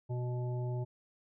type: harmonic tone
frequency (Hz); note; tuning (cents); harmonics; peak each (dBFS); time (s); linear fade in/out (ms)
123.47; B2; 0; 1 / 3 / 5 / 7; -33 / -43 / -47 / -50; 0.09-0.85; 20
effects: none